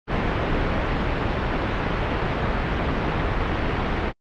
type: low-pass noise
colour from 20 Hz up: pink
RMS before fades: -23 dBFS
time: 0.07-4.13 s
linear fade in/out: 50 ms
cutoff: 2400 Hz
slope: 12 dB/octave
effects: low-pass 4000 Hz 12 dB/octave + Opus 32 kbps